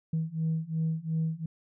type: beating tone pair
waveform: sine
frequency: 159.3 / 162.1 Hz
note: D#3 / E3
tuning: +41 / -29 cents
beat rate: 2.8 Hz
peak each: -30 / -29 dBFS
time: 0.13-1.46 s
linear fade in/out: 5 ms
effects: tanh soft clip ceiling -22 dBFS

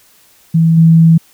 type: tone with level steps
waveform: sine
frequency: 163.7 Hz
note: E3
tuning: 12 cents flat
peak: -6 / -3 dBFS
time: 0.54-1.18 s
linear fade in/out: 10 ms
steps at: 0.77 s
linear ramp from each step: 10 ms
effects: white hiss -48 dBFS RMS until 1.33 s

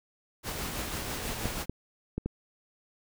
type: noise with tremolo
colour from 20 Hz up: pink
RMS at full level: -34 dBFS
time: 0.43-1.66 s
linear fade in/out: 50 ms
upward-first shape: sine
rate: 6.1 Hz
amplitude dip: 30%
type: clicks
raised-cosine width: 3 ms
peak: -18 dBFS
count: 4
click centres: 1.456 / 1.696 / 2.18 / 2.26 s
effects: none

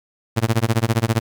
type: tone with tremolo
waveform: sawtooth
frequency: 114 Hz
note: A#2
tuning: 38 cents flat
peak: -9 dBFS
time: 0.36-1.2 s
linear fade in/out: 20 ms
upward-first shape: sine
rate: 15 Hz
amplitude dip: 100%
effects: 8-bit

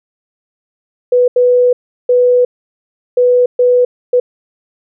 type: tone bursts at uneven times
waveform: sine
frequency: 493.9 Hz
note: B4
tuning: in tune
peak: -6 dBFS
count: 6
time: 1.12-1.28 / 1.36-1.73 / 2.09-2.45 / 3.17-3.46 / 3.59-3.85 / 4.13-4.2 s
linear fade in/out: 5 ms
effects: none

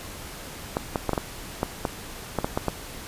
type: clicks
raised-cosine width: 1 ms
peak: -9 dBFS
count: 11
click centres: 0.769 / 0.958 / 1.093 / 1.133 / 1.178 / 1.631 / 1.852 / 2.387 / 2.445 / 2.575 / 2.683 s
effects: pink hiss -39 dBFS RMS until 3.07 s + resampled to 32000 Hz

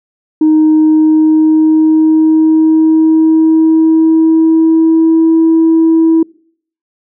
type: tone with pitch glide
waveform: sine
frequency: 311.1 to 325.4 Hz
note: D#4 to E4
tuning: 0 to -22 cents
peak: -3 dBFS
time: 0.41-6.23 s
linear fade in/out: 5 ms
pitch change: +78 cents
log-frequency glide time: 0.73-5.34 s
effects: noise-tail reverb RT60 0.6 s tail -26 dB re dry + tanh soft clip ceiling -2 dBFS

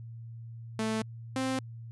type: tone pair in turn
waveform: sawtooth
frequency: 220 / 262.2 Hz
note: A3 / C4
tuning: 0 / +4 cents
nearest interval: minor third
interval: 304 cents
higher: second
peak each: -25 dBFS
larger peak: neither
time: 0.79-1.02 / 1.36-1.59 s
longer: neither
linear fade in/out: 2 ms
effects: added 115 Hz sine -41 dBFS peak until 1.91 s + resampled to 24000 Hz

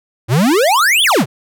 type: exponential two-way sweep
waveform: square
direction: up then down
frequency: 103.83 to 3564 to 103.83 Hz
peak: -10 dBFS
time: 0.28-1.26 s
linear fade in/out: 50 ms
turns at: 1.03 s
effects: none

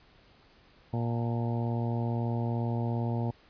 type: harmonic tone with a mistuned harmonic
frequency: 117.7 Hz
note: A#2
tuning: 17 cents sharp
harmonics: 1 / 2 / 3 / 4 / 5 / 6 / 7 / 8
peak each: -29 / -34 / -40 / -42 / -43 / -43 / -44 / -45 dBFS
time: 0.93-3.31 s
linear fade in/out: 5 ms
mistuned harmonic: 8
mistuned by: -65 cents
effects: pink hiss -60 dBFS RMS until 3.49 s + resampled to 11025 Hz

